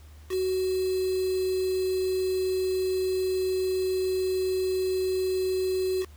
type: tone with quantisation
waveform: sine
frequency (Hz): 373.5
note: F#4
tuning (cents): +16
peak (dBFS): -24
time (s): 0.29-6.06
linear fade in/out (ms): 50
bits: 6
effects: added 75 Hz sine -46 dBFS peak until 6.16 s + pink hiss -58 dBFS RMS until 6.16 s